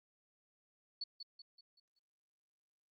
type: tone with echo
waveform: sine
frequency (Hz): 4435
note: C#8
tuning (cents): 0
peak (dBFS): -38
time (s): 1.01-1.04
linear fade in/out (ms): 5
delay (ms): 190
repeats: 5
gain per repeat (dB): -7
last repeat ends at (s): 1.99
effects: Opus 48 kbps